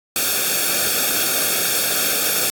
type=noise with comb filter; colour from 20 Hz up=white; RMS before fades=-19 dBFS; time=0.16-2.5 s; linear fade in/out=0 ms; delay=1 ms; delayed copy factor=-0.8; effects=AAC 64 kbps